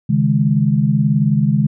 sine chord, C# suspended second, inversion none, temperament equal with one note detuned, 137 / 155.56 / 207.7 Hz, C#3 / D#3 / G#3, -20 / 0 / 0 cents, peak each -16 dBFS, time 0.09-1.67 s, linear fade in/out 10 ms, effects none

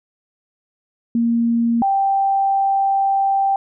sine tone pair in turn, 233.1 / 784.1 Hz, A#3 / G5, 0 / 0 cents, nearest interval octave + major sixth, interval 2100 cents, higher second, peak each -14 dBFS, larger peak neither, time 1.15-1.82 / 1.82-3.56 s, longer second, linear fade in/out 2 ms, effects none

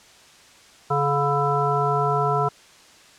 harmonic tone with a mistuned harmonic, 142.2 Hz, C#3, 45 cents sharp, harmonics 1 / 3 / 5 / 7 / 9, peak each -25 / -25 / -25 / -25 / -25 dBFS, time 0.9-2.49 s, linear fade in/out 10 ms, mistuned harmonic 9, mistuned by +60 cents, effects white hiss -50 dBFS RMS until 3.18 s + low-pass 7000 Hz 12 dB/octave

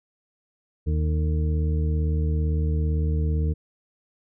harmonic tone with a mistuned harmonic, 77.78 Hz, D#2, in tune, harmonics 1 / 2 / 3 / 4 / 6, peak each -21 / -28 / -38 / -37 / -36 dBFS, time 0.86-3.54 s, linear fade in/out 20 ms, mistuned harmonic 6, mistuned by -59 cents, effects none

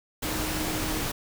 sine tone in noise, 311.1 Hz, D#4, in tune, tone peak -34 dBFS, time 0.24-1.01 s, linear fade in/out 10 ms, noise pink, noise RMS -30 dBFS, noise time 0.22-1.12 s, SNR -7 dB, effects none

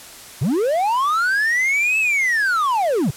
triangle linear two-way sweep, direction up then down, 105.1 to 2637 to 105.1 Hz, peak -14 dBFS, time 0.41-3.11 s, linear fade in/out 10 ms, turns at 1.99 s, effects white hiss -39 dBFS RMS until 3.16 s + low-pass 12000 Hz 12 dB/octave

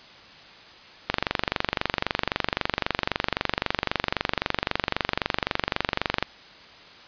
click train, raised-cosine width 0.3 ms, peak -5 dBFS, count 123, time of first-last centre 1.1-6.226 s, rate 23.8 Hz, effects white hiss -47 dBFS RMS until 7.07 s + resampled to 11025 Hz

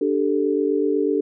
sine chord, D suspended fourth, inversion none, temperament equal, 293.7 / 392 / 440 Hz, D4 / G4 / A4, 0 / 0 / 0 cents, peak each -22 dBFS, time 0.01-1.21 s, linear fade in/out 5 ms, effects none

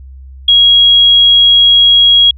sine tone, 3300 Hz, G#7, 12 cents flat, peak -3 dBFS, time 0.48-2.31 s, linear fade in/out 5 ms, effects added 66 Hz sine -29 dBFS peak until 2.37 s

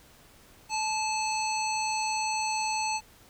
harmonic tone with a mistuned harmonic, 869 Hz, A5, 22 cents flat, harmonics 1 / 3 / 5 / 7 / 9, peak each -29 / -34 / -36 / -37 / -39 dBFS, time 0.69-3.01 s, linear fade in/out 50 ms, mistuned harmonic 7, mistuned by +18 cents, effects pink hiss -56 dBFS RMS until 3.29 s

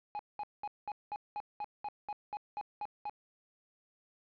triangle tone bursts, 833 Hz, G#5, 5 cents sharp, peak -34 dBFS, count 13, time 0.15-3.096 s, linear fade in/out 0 ms, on 42 ms, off 200 ms, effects resampled to 11025 Hz + 11-bit

